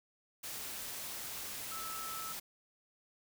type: tone in noise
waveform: sine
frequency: 1309 Hz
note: E6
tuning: 13 cents flat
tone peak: -43 dBFS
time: 1.71-2.33 s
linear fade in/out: 10 ms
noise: white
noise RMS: -43 dBFS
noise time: 0.43-2.4 s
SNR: -3 dB
effects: none